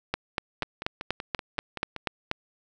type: two click trains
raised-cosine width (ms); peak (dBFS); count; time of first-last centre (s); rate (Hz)
0.3; -18 / -10; 8 / 10; 0.63-1.963 / 0.14-2.314; 5.25 / 4.14
effects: none